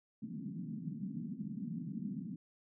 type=band-pass noise; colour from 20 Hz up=white; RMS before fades=-42 dBFS; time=0.22-2.36 s; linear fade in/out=5 ms; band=150 to 250 Hz; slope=48 dB/octave; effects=none